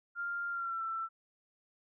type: tone with pitch glide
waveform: sine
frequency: 1396.9 to 1336.1 Hz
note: F6 to E6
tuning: 0 to +23 cents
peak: -34 dBFS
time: 0.15-1.09 s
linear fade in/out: 50 ms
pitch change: -77 cents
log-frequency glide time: 0.5-0.83 s
effects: none